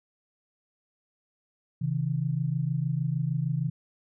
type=tone pair together; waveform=sine; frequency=133.29 / 159.8 Hz; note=C3 / D#3; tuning=+32 / +47 cents; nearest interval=minor third; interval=315 cents; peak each=-28 / -28 dBFS; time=1.81-3.7 s; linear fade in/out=10 ms; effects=none